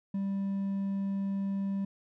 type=tone with hard clipping; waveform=triangle; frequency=196.3 Hz; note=G3; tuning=3 cents sharp; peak=-30 dBFS; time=0.14-1.85 s; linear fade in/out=5 ms; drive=5 dB; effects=none